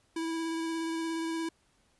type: tone with vibrato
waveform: square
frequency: 327.5 Hz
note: E4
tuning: 11 cents flat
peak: -32 dBFS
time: 0.16-1.49 s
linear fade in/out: 5 ms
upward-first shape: square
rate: 17 Hz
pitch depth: 11 cents each way
effects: pink hiss -69 dBFS RMS until 1.99 s + resampled to 24000 Hz